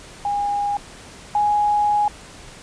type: tone pair in turn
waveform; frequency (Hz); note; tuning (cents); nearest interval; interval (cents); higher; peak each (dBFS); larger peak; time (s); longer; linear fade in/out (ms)
sine; 815 / 831.2; G#5 / G#5; -33 / +1; unison; 34; second; -19 / -15; second; 0.25-0.77 / 1.35-2.08; second; 2
effects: pink hiss -41 dBFS RMS until 2.62 s + resampled to 22050 Hz